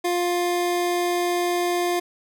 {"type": "tone", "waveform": "25% pulse", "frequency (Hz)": 351.6, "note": "F4", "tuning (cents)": 12, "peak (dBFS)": -17, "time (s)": [0.04, 2], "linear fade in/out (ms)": 10, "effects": []}